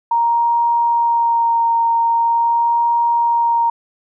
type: tone with vibrato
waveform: sine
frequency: 932.3 Hz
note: A#5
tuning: in tune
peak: -12 dBFS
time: 0.11-3.7 s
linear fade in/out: 5 ms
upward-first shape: sine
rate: 0.43 Hz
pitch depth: 13 cents each way
effects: none